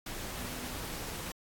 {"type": "tone in noise", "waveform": "sine", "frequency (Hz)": 247.1, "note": "B3", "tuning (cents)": 1, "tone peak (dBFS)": -46, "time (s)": [0.38, 0.75], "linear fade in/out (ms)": 5, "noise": "pink", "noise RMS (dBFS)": -40, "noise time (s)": [0.06, 1.32], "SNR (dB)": -9, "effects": ["AAC 64 kbps"]}